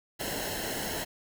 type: noise with comb filter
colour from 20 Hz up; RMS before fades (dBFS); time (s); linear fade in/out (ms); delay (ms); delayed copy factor
pink; -34; 0.19-1.05; 20; 0.84; -0.7
effects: none